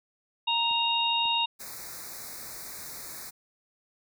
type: harmonic tone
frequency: 932.3 Hz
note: A#5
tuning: in tune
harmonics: 1 / 3 / 4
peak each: -28 / -28 / -28 dBFS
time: 0.47-1.46 s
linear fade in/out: 10 ms
type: clicks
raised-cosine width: 2 ms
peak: -37 dBFS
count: 2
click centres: 0.712 / 1.256 s
type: band-stop noise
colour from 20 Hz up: white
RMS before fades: -41 dBFS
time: 1.59-3.31 s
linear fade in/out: 20 ms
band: 2400 to 3800 Hz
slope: 96 dB/octave
effects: none